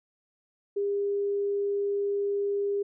sine tone, 403.1 Hz, G4, 48 cents sharp, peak -25 dBFS, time 0.76-2.83 s, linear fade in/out 10 ms, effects none

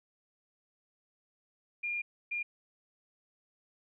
sine tone bursts at uneven times, 2410 Hz, D7, 44 cents sharp, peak -32 dBFS, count 2, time 1.83-2.02 / 2.31-2.43 s, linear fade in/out 10 ms, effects none

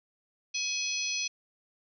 harmonic tone with a mistuned harmonic, 846 Hz, G#5, 32 cents sharp, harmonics 3 / 4 / 5 / 6 / 7, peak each -34 / -39 / -37 / -39 / -34 dBFS, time 0.54-1.28 s, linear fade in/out 10 ms, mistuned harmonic 4, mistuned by -25 cents, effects none

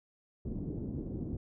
white low-pass noise, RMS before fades -38 dBFS, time 0.45-1.37 s, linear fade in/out 5 ms, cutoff 320 Hz, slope 24 dB/octave, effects none

